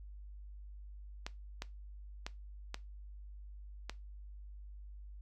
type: clicks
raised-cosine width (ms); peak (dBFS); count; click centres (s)
0.2; -22; 5; 1.265 / 1.621 / 2.265 / 2.744 / 3.896
effects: noise-tail reverb RT60 0.2 s tail -18 dB re dry + added 50 Hz sine -47 dBFS peak until 5.21 s